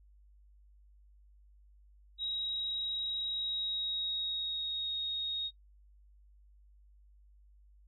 sine tone with pitch glide, 3818 to 3744 Hz, A#7 to A#7, +41 to +7 cents, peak -33 dBFS, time 2.18-5.51 s, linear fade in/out 50 ms, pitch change -34 cents, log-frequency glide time 3.27-4.95 s, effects noise-tail reverb RT60 0.1 s tail -19 dB re dry + added 50 Hz sine -58 dBFS peak until 7.87 s

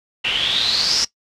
white noise with low-pass filter sweep, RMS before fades -19 dBFS, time 0.24-1.05 s, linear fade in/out 10 ms, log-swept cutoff 2800 to 5500 Hz, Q 9.5, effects noise-tail reverb RT60 0.1 s tail -18 dB re dry

